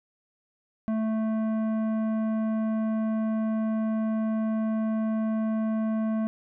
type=tone with tanh clipping; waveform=sine; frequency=220 Hz; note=A3; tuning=in tune; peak=-26 dBFS; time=0.88-6.27 s; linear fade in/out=0 ms; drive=12 dB; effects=none